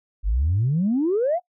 sine exponential sweep, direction up, 45 to 745 Hz, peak -17 dBFS, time 0.23-1.4 s, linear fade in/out 50 ms, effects noise-tail reverb RT60 0.1 s tail -21 dB re dry + tanh soft clip ceiling -14 dBFS

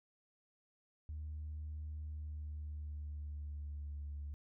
sine tone with pitch glide, 76.3 to 72.56 Hz, D#2 to D2, -33 to -20 cents, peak -40 dBFS, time 1.09-4.34 s, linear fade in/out 0 ms, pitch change -87 cents, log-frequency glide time 2-4.07 s, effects tanh soft clip ceiling -38 dBFS

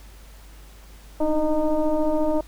sine tone with frequency modulation, 311.1 Hz, D#4, in tune, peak -18 dBFS, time 1.2-2.41 s, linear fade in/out 5 ms, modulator 304 Hz, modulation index 1.5, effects added 50 Hz sine -43 dBFS peak until 2.47 s + pink hiss -51 dBFS RMS until 2.47 s

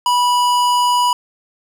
sine tone with hard clipping, 980 Hz, B5, 14 cents flat, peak -14 dBFS, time 0.06-1.13 s, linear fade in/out 2 ms, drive 17 dB, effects none

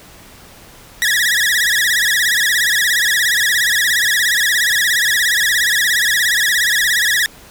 sawtooth tone with vibrato, 1800 Hz, A6, 39 cents sharp, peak -9 dBFS, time 1.02-7.26 s, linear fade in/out 0 ms, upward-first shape sine, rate 17 Hz, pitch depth 160 cents each way, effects pink hiss -41 dBFS RMS until 7.5 s

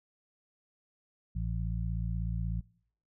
harmonic tone, 56.4 Hz, A1, 44 cents sharp, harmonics 1 / 2 / 3, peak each -33 / -36 / -38 dBFS, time 1.35-2.61 s, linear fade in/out 10 ms, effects noise-tail reverb RT60 0.6 s tail -23 dB re dry

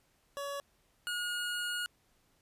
25% pulse tone pair in turn, 564 / 1439.4 Hz, C#5 / F#6, +30 / -48 cents, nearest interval octave + major third, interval 1622 cents, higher second, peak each -33 / -30 dBFS, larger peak second, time 0.37-0.6 / 1.07-1.86 s, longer second, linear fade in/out 0 ms, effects pink hiss -71 dBFS RMS until 2.41 s + resampled to 32000 Hz

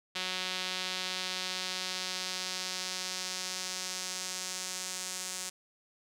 sawtooth tone with band-pass filter sweep, 184.6 Hz, F#3, 4 cents flat, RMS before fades -37 dBFS, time 0.15-5.5 s, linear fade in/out 10 ms, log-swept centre 3600 to 7300 Hz, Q 1.6, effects none

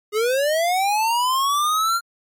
square linear sweep, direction up, 408.7 to 1396.9 Hz, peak -18 dBFS, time 0.12-2.01 s, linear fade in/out 50 ms, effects MP3 64 kbps

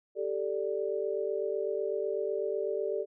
sine chord, G suspended second, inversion none, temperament equal, 392 / 440 / 587.3 Hz, G4 / A4 / D5, 0 / 0 / 0 cents, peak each -33 / -33 / -35 dBFS, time 0.15-3.06 s, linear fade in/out 50 ms, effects none

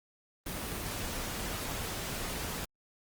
pink noise, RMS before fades -37 dBFS, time 0.46-2.65 s, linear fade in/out 5 ms, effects Opus 24 kbps

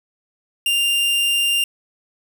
45% pulse tone, 2794 Hz, F7, in tune, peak -16 dBFS, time 0.66-1.64 s, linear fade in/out 2 ms, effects none

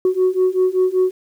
sine beating tone pair, 367.6 / 372.8 Hz, F#4 / F#4, -11 / +13 cents, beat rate 5.2 Hz, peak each -16 / -15 dBFS, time 0.05-1.11 s, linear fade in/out 2 ms, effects tanh soft clip ceiling -9 dBFS + 8-bit

